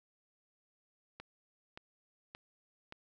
click train, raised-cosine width 0.3 ms, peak -30 dBFS, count 4, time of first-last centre 1.2-2.924 s, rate 1.74 Hz, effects none

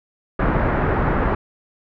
pink low-pass noise, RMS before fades -19 dBFS, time 0.39-1.35 s, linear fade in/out 5 ms, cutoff 1700 Hz, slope 24 dB/octave, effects none

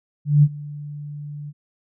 sine tone with ADSR envelope, 146.83 Hz, D3, in tune, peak -8 dBFS, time 0.25-1.53 s, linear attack 180 ms, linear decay 50 ms, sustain -22 dB, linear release 43 ms, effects none

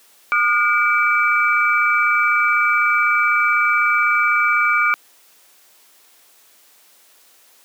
sine tone cluster, 1218 / 1434 / 2310 Hz, D#6 / F6 / D7, -37 / +45 / -29 cents, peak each -18 dBFS, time 0.32-4.94 s, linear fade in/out 0 ms, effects white hiss -52 dBFS RMS until 7.64 s + high-pass 300 Hz 12 dB/octave

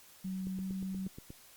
sine tone with pitch glide, 188.2 to 190.06 Hz, F#3 to F#3, +30 to +47 cents, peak -35 dBFS, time 0.24-1.08 s, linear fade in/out 10 ms, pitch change +17 cents, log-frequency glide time 0.5-0.7 s
click train, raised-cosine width 3 ms, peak -33 dBFS, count 8, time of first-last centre 0.47-1.304 s, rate 8.39 Hz
effects white hiss -58 dBFS RMS until 1.56 s + Opus 48 kbps

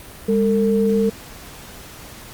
sine tone pair together, 202.7 / 451.4 Hz, G#3 / A4, -42 / +44 cents, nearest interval octave + major second, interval 1386 cents, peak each -17 dBFS, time 0.28-1.1 s, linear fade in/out 10 ms, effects pink hiss -39 dBFS RMS until 2.33 s + Opus 32 kbps

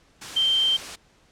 sine tone in noise, 3136 Hz, G7, in tune, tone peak -18 dBFS, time 0.36-0.77 s, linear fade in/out 10 ms, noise white, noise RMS -35 dBFS, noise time 0.21-0.96 s, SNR +14 dB, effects pink hiss -59 dBFS RMS until 1.31 s + low-pass 7000 Hz 12 dB/octave

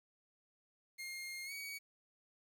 sawtooth tone with pitch glide, 2129 to 2256 Hz, C7 to C#7, +30 to +30 cents, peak -40 dBFS, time 0.98-1.79 s, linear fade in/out 20 ms, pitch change +100 cents, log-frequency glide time 1.45-1.52 s, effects 11-bit

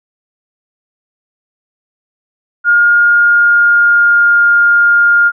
sine tone with pitch glide, 1420 to 1411 Hz, F6 to F6, +28 to +17 cents, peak -5 dBFS, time 2.64-5.32 s, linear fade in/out 50 ms, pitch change -11 cents, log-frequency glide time 2.99-4.43 s, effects none

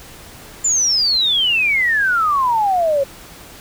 sine exponential sweep, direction down, 7280 to 537 Hz, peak -13 dBFS, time 0.64-3.04 s, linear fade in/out 10 ms, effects pink hiss -39 dBFS RMS until 3.6 s

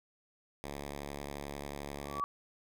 5% pulse tone, 71.3 Hz, C#2, 49 cents sharp, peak -29 dBFS, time 0.64-2.21 s, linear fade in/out 0 ms
sine tone with exponential growth, 1143 Hz, D6, 47 cents flat, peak -28 dBFS, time 1.96-2.24 s, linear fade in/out 0 ms, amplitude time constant 59 ms
effects none

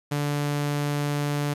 sawtooth tone, 145.5 Hz, D3, 16 cents flat, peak -20 dBFS, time 0.11-1.54 s, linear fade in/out 10 ms, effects resampled to 32000 Hz + 9-bit

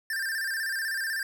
square tone with vibrato, 1682 Hz, G#6, 22 cents sharp, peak -29 dBFS, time 0.1-1.23 s, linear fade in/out 2 ms, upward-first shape square, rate 16 Hz, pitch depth 96 cents each way, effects none

